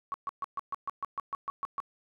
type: tone bursts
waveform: sine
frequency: 1117 Hz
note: C#6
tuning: 13 cents sharp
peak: -30 dBFS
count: 12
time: 0.12-1.802 s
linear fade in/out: 0 ms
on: 21 ms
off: 130 ms
effects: none